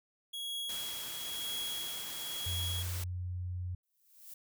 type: tone with tremolo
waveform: 45% pulse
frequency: 3322 Hz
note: G#7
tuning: in tune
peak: -35 dBFS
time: 0.33-2.83 s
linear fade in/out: 10 ms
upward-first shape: triangle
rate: 0.99 Hz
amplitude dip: 65%
type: noise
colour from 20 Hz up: white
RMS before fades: -43 dBFS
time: 0.69-3.04 s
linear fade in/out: 5 ms
type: tone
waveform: sine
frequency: 90 Hz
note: F#2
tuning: 47 cents flat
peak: -35 dBFS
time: 2.46-3.75 s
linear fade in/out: 5 ms
type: noise with exponential growth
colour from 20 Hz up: violet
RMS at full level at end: -46 dBFS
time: 3.83-4.34 s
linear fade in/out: 5 ms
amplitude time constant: 110 ms
effects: none